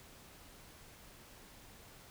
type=silence; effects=pink hiss -57 dBFS RMS until 2.1 s